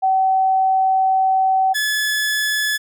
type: tone pair in turn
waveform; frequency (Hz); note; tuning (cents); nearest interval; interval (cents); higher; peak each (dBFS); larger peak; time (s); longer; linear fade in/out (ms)
sine / sawtooth; 762 / 1714.7; G5 / A6; -49 / -45; octave + major second; 1404; second; -13 / -14; first; 0.02-1.74 / 1.74-2.78; first; 20
effects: none